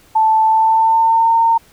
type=tone with pitch glide; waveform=sine; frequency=879 to 914.2 Hz; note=A5 to A#5; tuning=-2 to -34 cents; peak=-9 dBFS; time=0.15-1.58 s; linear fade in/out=10 ms; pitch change=+68 cents; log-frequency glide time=0.43-1.35 s; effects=pink hiss -49 dBFS RMS until 1.72 s